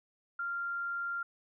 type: tone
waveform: sine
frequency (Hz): 1390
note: F6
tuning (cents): -9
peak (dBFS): -33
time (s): 0.39-1.23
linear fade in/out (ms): 5
effects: none